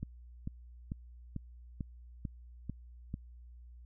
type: click train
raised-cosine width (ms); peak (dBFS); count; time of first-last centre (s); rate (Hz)
5; -25; 8; 0.03-3.141; 2.25
effects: added 60 Hz sine -50 dBFS peak until 3.85 s